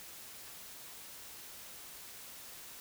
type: silence
effects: white hiss -50 dBFS RMS until 2.8 s